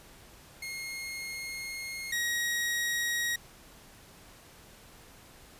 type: tone pair in turn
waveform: sawtooth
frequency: 2148 / 1894.6 Hz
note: C7 / A#6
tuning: +45 / +28 cents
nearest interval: major second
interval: 217 cents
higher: first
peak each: -33 / -25 dBFS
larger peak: second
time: 0.62-2.12 / 2.12-3.36 s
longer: first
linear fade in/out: 5 ms
effects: pink hiss -54 dBFS RMS until 5.59 s + resampled to 32000 Hz